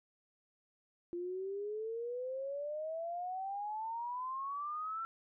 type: exponential sweep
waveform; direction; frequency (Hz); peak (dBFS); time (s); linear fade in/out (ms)
sine; up; 344 to 1354; -37; 1.13-5.05; 0
effects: none